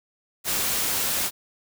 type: noise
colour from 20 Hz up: white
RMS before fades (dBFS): -25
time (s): 0.44-1.31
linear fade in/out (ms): 50
effects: none